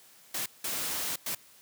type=noise bursts at uneven times; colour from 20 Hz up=white; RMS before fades=-33 dBFS; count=3; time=0.34-0.46 / 0.64-1.16 / 1.26-1.35 s; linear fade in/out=5 ms; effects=white hiss -57 dBFS RMS until 1.61 s + high-pass 100 Hz 12 dB/octave